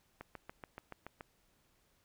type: click train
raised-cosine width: 0.5 ms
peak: -30 dBFS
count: 8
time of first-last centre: 0.21-1.209 s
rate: 7.01 Hz
effects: pink hiss -73 dBFS RMS until 2.04 s